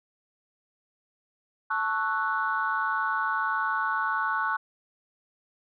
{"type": "chord", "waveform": "sine", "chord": "F# minor seventh", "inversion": "first", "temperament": "equal", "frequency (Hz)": [880, 1108.7, 1318.5, 1480], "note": ["A5", "C#6", "E6", "F#6"], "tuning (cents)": [0, 0, 0, 0], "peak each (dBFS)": [-31, -29, -33, -28], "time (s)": [1.7, 4.57], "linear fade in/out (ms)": 10, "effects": ["tanh soft clip ceiling -15 dBFS"]}